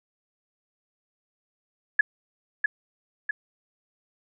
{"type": "tone with echo", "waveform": "sine", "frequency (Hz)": 1700, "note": "G#6", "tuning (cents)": 40, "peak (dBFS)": -13, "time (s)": [1.99, 2.01], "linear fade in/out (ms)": 5, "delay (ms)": 650, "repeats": 2, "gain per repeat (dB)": -5, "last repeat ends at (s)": 3.31, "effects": []}